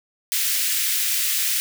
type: high-pass noise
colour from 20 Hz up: white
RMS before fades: -22 dBFS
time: 0.32-1.6 s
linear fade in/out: 0 ms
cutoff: 1800 Hz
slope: 24 dB/octave
effects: none